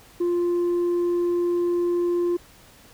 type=tone; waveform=sine; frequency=349.2 Hz; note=F4; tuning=in tune; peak=-17 dBFS; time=0.2-2.37 s; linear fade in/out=10 ms; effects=tanh soft clip ceiling -19 dBFS + pink hiss -51 dBFS RMS until 2.93 s